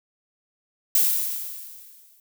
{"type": "noise with exponential decay", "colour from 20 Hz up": "violet", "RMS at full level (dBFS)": -17, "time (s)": [0.95, 2.2], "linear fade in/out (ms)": 2, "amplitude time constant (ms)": 270, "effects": []}